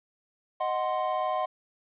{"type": "chord", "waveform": "triangle", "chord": "C diminished", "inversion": "first", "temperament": "equal", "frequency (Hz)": [622.3, 740, 1046.5], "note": ["Eb5", "Gb5", "C6"], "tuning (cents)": [0, 0, 0], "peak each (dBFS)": [-29, -28, -29], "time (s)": [0.6, 1.46], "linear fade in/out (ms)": 10, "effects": ["resampled to 8000 Hz", "10-bit"]}